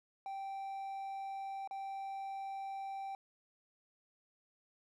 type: tone with dropouts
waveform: triangle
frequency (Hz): 781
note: G5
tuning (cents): -7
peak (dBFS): -38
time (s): 0.26-3.15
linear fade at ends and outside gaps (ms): 1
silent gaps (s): 1.675-1.71
effects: none